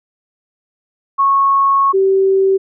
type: tone pair in turn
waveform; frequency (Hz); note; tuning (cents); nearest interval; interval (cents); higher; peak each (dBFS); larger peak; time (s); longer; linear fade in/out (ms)
sine; 1100 / 385.7; C#6 / G4; -14 / -28; octave + tritone; 1814; first; -9; neither; 1.18-1.93 / 1.93-2.58; first; 20
effects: none